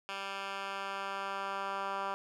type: tone with band-pass filter sweep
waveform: 10% pulse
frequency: 196.2 Hz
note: G3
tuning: 2 cents sharp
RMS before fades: -38 dBFS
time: 0.09-2.14 s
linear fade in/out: 0 ms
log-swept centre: 2200 to 1200 Hz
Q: 1.4
effects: none